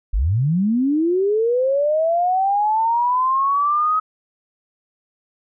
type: linear sweep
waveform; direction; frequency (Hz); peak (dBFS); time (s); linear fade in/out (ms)
sine; up; 38.89 to 1273; -15; 0.13-4; 10
effects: none